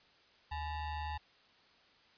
square ring-modulated tone, 461.4 Hz, A#4, 18 cents flat, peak -35 dBFS, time 0.51-1.18 s, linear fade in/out 10 ms, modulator 385 Hz, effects white hiss -65 dBFS RMS until 2.17 s + resampled to 11025 Hz

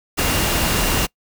sine tone in noise, 2794 Hz, F7, in tune, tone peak -29 dBFS, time 0.17-1.07 s, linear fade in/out 20 ms, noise pink, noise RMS -19 dBFS, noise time 0.17-1.07 s, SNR -13 dB, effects noise-tail reverb RT60 0.1 s tail -24 dB re dry

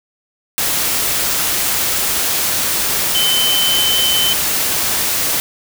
sine tone in noise, 3063 Hz, G7, 41 cents flat, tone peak -14 dBFS, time 3.15-4.33 s, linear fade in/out 0 ms, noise white, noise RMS -17 dBFS, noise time 0.58-5.4 s, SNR 0 dB, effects none

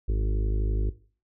harmonic tone with a mistuned harmonic, 51.91 Hz, G#1, in tune, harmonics 1 / 2 / 4 / 5 / 6 / 7 / 8 / 9, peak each -22 / -33 / -44 / -45 / -44 / -40 / -43 / -48 dBFS, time 0.08-0.9 s, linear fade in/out 10 ms, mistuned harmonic 4, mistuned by -19 cents, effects noise-tail reverb RT60 0.4 s tail -17 dB re dry

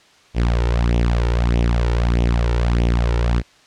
sawtooth tone with flanger, 58.7 Hz, A#1, 13 cents sharp, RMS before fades -17 dBFS, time 0.34-3.43 s, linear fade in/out 50 ms, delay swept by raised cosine 0.32 to 2.22 ms, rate 1.6 Hz, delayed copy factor +0.65, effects white hiss -51 dBFS RMS until 3.66 s + low-pass 5000 Hz 12 dB/octave

